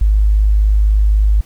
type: tone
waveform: sine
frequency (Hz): 51.91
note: G#1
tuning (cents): 0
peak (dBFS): -8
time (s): 0.01-1.41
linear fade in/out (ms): 5
effects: pink hiss -48 dBFS RMS until 1.45 s